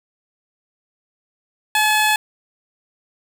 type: tone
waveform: 15% pulse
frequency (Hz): 856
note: A5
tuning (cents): -48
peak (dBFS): -8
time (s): 1.75-2.16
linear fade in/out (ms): 2
effects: none